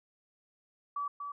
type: tone with echo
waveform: sine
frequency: 1148 Hz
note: D6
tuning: 40 cents flat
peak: -32 dBFS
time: 0.96-1.08 s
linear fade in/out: 5 ms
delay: 240 ms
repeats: 1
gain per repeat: -5 dB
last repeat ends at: 1.32 s
effects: none